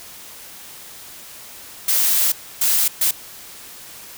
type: noise bursts at uneven times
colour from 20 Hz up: blue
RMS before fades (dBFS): -17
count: 3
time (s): 1.88-2.32 / 2.61-2.88 / 3.01-3.11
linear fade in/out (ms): 5
effects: white hiss -39 dBFS RMS until 4.17 s